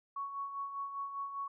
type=tone with tremolo; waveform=sine; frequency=1113 Hz; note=C#6; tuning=7 cents sharp; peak=-35 dBFS; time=0.16-1.48 s; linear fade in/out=5 ms; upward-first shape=sine; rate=5 Hz; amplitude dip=55%; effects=none